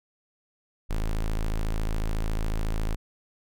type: tone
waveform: square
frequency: 27 Hz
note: A0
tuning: 32 cents flat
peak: -25 dBFS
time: 0.89-2.96 s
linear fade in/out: 20 ms
effects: none